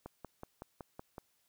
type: click train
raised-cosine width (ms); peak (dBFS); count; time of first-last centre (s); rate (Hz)
1; -30; 7; 0.06-1.181; 5.35
effects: white hiss -75 dBFS RMS until 1.48 s